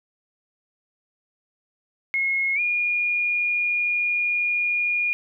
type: tone with pitch glide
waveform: sine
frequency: 2166 to 2431 Hz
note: C#7 to D#7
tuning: -41 to -41 cents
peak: -20 dBFS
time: 2.14-5.13 s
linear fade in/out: 0 ms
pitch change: +200 cents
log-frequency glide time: 2.55-2.6 s
effects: none